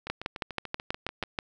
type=two click trains; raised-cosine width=0.3 ms; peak=-13 / -21 dBFS; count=9 / 9; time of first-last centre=0.1-1.388 / 0.07-1.236 s; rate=6.21 / 6.86 Hz; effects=none